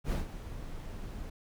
brown noise with ADSR envelope, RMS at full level -29 dBFS, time 0.04-1.3 s, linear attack 69 ms, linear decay 150 ms, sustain -12 dB, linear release 7 ms, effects none

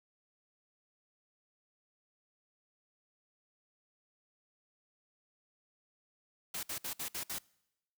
white noise bursts, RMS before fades -39 dBFS, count 6, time 6.54-7.386 s, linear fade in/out 5 ms, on 91 ms, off 60 ms, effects noise-tail reverb RT60 0.9 s tail -25 dB re dry

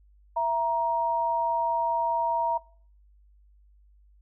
sine tone pair together, 664.7 / 940 Hz, E5 / A#5, +14 / +14 cents, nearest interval tritone, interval 600 cents, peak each -29 / -24 dBFS, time 0.36-2.58 s, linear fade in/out 10 ms, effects noise-tail reverb RT60 0.5 s tail -23 dB re dry + added 50 Hz sine -55 dBFS peak until 4.21 s

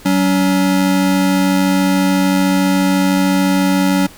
square tone pair together, 188.35 / 282.2 Hz, F#3 / C#4, +31 / +31 cents, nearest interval perfect fifth, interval 700 cents, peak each -15 dBFS, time 0.05-4.07 s, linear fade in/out 10 ms, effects pink hiss -40 dBFS RMS until 4.17 s

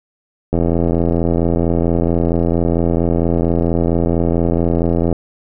click train, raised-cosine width 2 ms, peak -3 dBFS, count 389, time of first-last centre 0.53-5.127 s, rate 84.4 Hz, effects none

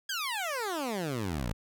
15% pulse exponential sweep, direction down, 1661.2 to 50.2 Hz, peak -25 dBFS, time 0.09-1.53 s, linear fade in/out 5 ms, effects none

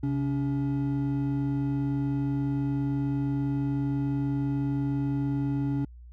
triangle tone pair together, 133.99 / 283.1 Hz, C3 / C#4, +42 / +37 cents, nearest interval octave + minor second, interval 1295 cents, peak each -26 dBFS, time 0.03-5.85 s, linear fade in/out 5 ms, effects added 60 Hz sine -44 dBFS peak until 6.12 s

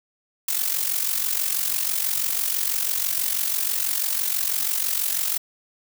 blue noise with amplitude modulation, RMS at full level -21 dBFS, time 0.48-5.38 s, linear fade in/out 5 ms, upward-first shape sine, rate 46.1 Hz, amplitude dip 70%, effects none

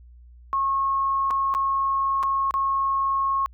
sine tone with dropouts, 1089 Hz, C#6, 31 cents flat, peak -20 dBFS, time 0.53-3.46 s, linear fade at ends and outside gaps 0 ms, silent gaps 1.305-1.309 / 1.54-1.549 / 2.229-2.234 / 2.509-2.54 s, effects added 60 Hz sine -45 dBFS peak until 3.53 s

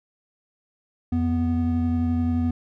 triangle tone pair together, 85.85 / 246 Hz, F2 / B3, -29 / -7 cents, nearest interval octave + tritone, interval 1822 cents, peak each -22 / -20 dBFS, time 1.12-2.51 s, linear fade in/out 5 ms, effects none

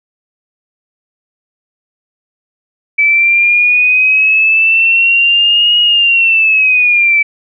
sine linear two-way sweep, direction up then down, 2303 to 2890 to 2303 Hz, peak -6 dBFS, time 2.98-7.23 s, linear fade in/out 10 ms, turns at 5.8 s, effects none

